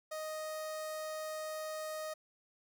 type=tone with notch filter; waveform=sawtooth; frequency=623 Hz; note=D#5; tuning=2 cents sharp; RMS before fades=-41 dBFS; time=0.11-2.14 s; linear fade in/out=10 ms; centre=2800 Hz; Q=1.6; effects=none